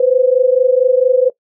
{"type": "tone pair together", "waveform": "sine", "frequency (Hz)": [498.9, 523.3], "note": ["B4", "C5"], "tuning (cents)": [17, 0], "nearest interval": "minor second", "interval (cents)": 83, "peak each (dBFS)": [-11, -12], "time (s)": [0, 1.3], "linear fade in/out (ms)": 5, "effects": ["noise-tail reverb RT60 0.1 s tail -20 dB re dry"]}